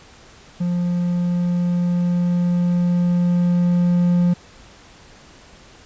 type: tone with level ramp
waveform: triangle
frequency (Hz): 175.7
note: F3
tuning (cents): +11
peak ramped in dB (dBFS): -16 to -11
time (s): 0.6-4.34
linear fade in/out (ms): 10
effects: pink hiss -46 dBFS RMS until 5.85 s + resampled to 16000 Hz